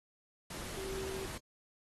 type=tone in noise; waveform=sine; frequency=384.1 Hz; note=G4; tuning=35 cents flat; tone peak=-40 dBFS; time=0.77-1.26 s; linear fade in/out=5 ms; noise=pink; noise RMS=-44 dBFS; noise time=0.5-1.38 s; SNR=+1 dB; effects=AAC 32 kbps